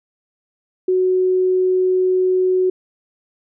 sine tone, 370 Hz, F#4, in tune, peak -13 dBFS, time 0.88-2.7 s, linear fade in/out 5 ms, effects none

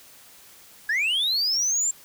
sine linear sweep, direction up, 1635 to 7459 Hz, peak -18 dBFS, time 0.89-1.91 s, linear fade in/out 5 ms, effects tanh soft clip ceiling -20 dBFS + white hiss -50 dBFS RMS until 2.04 s

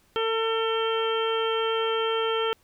harmonic tone, 449.4 Hz, A4, 37 cents sharp, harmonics 1 / 2 / 3 / 4 / 5 / 6 / 7, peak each -25 / -33 / -30 / -40 / -41 / -38 / -32 dBFS, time 0.16-2.53 s, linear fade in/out 0 ms, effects pink hiss -63 dBFS RMS until 2.63 s

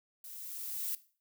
violet noise with level ramp, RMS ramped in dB -48 to -35 dBFS, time 0.24-0.95 s, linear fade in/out 2 ms, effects noise-tail reverb RT60 0.4 s tail -17 dB re dry

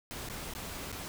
pink noise with dropouts, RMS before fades -41 dBFS, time 0.11-1.08 s, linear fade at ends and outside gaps 0 ms, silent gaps 0.288-0.298 / 0.537-0.55 / 0.918-0.926 s, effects none

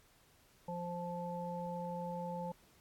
harmonic tone, 174.61 Hz, F3, in tune, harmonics 1 / 3 / 5, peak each -42 / -43 / -43 dBFS, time 0.68-2.52 s, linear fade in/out 5 ms, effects pink hiss -67 dBFS RMS until 2.8 s + AAC 64 kbps

